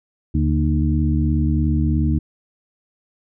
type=harmonic tone with a mistuned harmonic; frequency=76.8 Hz; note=D#2; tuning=22 cents flat; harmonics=1 / 2 / 3 / 4; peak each=-18 / -21 / -23 / -24 dBFS; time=0.34-2.19 s; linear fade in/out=10 ms; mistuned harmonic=2; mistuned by=-70 cents; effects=none